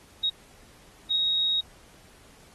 sine tone bursts at uneven times, 3772 Hz, A#7, 20 cents sharp, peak -22 dBFS, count 2, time 0.23-0.3 / 1.1-1.61 s, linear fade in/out 10 ms, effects pink hiss -55 dBFS RMS until 2.54 s + AAC 32 kbps

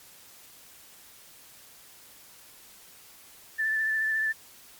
sine tone with vibrato, 1760 Hz, A6, in tune, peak -24 dBFS, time 3.58-4.33 s, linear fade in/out 20 ms, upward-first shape sine, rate 14 Hz, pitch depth 20 cents each way, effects white hiss -52 dBFS RMS until 4.79 s + MP3 96 kbps

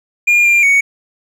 triangle tone with pitch steps, 2416 / 2390 / 2232 Hz, D7 / D7 / C#7, +48 / +30 / +11 cents, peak -6 dBFS, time 0.27-0.81 s, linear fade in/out 10 ms, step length 180 ms, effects none

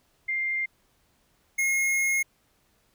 sine / square tone pair in turn, 2104 / 2154 Hz, C7 / C7, +9 / +50 cents, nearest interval unison, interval 41 cents, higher second, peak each -25 / -23 dBFS, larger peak second, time 0.28-0.66 / 1.58-2.23 s, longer second, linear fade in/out 10 ms, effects pink hiss -67 dBFS RMS until 2.94 s

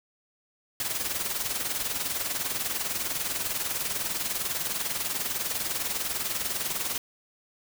white noise with tremolo, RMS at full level -28 dBFS, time 0.8-6.98 s, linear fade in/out 2 ms, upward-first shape sine, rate 20 Hz, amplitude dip 60%, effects none

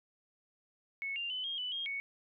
sine tone with pitch steps, 2202 / 2791 / 3019 / 3234 / 2986 / 3236 / 2221 Hz, C#7 / F7 / F#7 / G#7 / F#7 / G#7 / C#7, -12 / -2 / +34 / -47 / +15 / -46 / +3 cents, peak -35 dBFS, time 1.02-2 s, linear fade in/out 0 ms, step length 140 ms, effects none

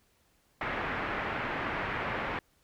white low-pass noise, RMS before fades -34 dBFS, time 0.61-2.39 s, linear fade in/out 2 ms, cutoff 2100 Hz, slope 24 dB/octave, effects pink hiss -69 dBFS RMS until 2.63 s

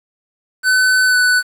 square tone with pitch glide, 1512 to 1492 Hz, F#6 to F#6, +37 to +14 cents, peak -11 dBFS, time 0.63-1.43 s, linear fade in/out 50 ms, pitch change -23 cents, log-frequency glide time 1.06-1.16 s, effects low-pass 12000 Hz 12 dB/octave + 7-bit

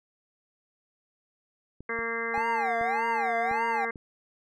clicks, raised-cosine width 3 ms, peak -30 dBFS, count 6, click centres 1.806 / 1.99 / 2.378 / 2.812 / 3.513 / 3.958 s
harmonic tone, 230 Hz, A#3, 23 cents flat, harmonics 1 / 2 / 3 / 4 / 5 / 6 / 7 / 8 / 9, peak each -42 / -34 / -46 / -43 / -37 / -43 / -35 / -40 / -34 dBFS, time 1.89-3.91 s, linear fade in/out 5 ms
triangle tone with vibrato, 803 Hz, G5, 41 cents sharp, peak -25 dBFS, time 2.34-3.85 s, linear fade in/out 2 ms, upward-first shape sine, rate 1.7 Hz, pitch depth 260 cents each way
effects none

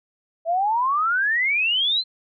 sine exponential sweep, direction up, 646 to 4186 Hz, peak -18 dBFS, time 0.45-2.04 s, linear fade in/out 50 ms, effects none

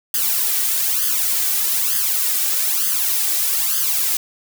blue noise with flanger, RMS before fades -19 dBFS, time 0.14-4.17 s, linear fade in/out 2 ms, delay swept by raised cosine 0.62 to 2.62 ms, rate 1.1 Hz, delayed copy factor +0.85, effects none

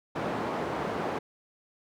white band-pass noise, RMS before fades -32 dBFS, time 0.15-1.19 s, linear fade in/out 10 ms, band 130 to 840 Hz, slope 12 dB/octave, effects none

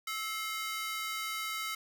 sawtooth ring-modulated tone, 1716 Hz, A6, 44 cents flat, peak -28 dBFS, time 0.07-1.75 s, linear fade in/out 5 ms, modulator 407 Hz, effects none

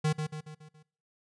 square tone with echo, 153.7 Hz, D#3, 21 cents flat, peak -25 dBFS, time 0.04-0.13 s, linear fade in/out 10 ms, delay 140 ms, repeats 5, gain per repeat -6 dB, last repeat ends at 0.83 s, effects noise-tail reverb RT60 0.5 s tail -22 dB re dry + resampled to 22050 Hz

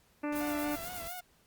harmonic tone, 295 Hz, D4, 8 cents sharp, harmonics 1 / 2 / 3 / 4 / 5 / 6 / 7 / 8 / 9, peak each -33 / -39 / -43 / -45 / -47 / -49 / -50 / -51 / -52 dBFS, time 0.23-0.76 s, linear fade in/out 10 ms
pink noise, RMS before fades -48 dBFS, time 0.32-1.08 s, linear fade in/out 5 ms
violet noise with tremolo, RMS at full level -42 dBFS, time 0.35-1.2 s, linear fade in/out 10 ms, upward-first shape square, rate 8.4 Hz, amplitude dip 50%
sawtooth tone with vibrato, 698.5 Hz, F5, in tune, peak -38 dBFS, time 0.4-1.21 s, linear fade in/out 10 ms, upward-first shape sine, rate 4.3 Hz, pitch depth 78 cents each way
effects pink hiss -67 dBFS RMS until 1.46 s + Opus 48 kbps

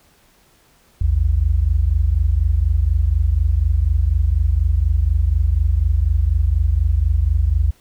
sine tone pair together, 57 / 81.1 Hz, A#1 / E2, -38 / -28 cents, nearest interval tritone, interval 610 cents, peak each -16 dBFS, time 1.01-7.71 s, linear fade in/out 5 ms, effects pink hiss -55 dBFS RMS until 7.8 s

